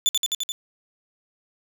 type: tone with echo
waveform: 30% pulse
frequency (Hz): 3496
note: A7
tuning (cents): -12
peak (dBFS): -14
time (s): 0.06-0.09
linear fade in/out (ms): 0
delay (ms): 86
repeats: 5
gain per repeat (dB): -2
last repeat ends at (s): 0.52
effects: none